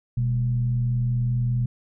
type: tone with frequency modulation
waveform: sine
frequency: 122.7 Hz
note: B2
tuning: 11 cents flat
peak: -20 dBFS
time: 0.17-1.66 s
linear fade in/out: 5 ms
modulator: 80.2 Hz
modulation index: 0.38
effects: none